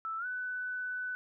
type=tone with pitch glide; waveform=sine; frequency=1318.5 to 1497.2 Hz; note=E6 to F#6; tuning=0 to +20 cents; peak=-34 dBFS; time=0.05-1.15 s; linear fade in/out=0 ms; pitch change=+220 cents; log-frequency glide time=0.18-0.26 s; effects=none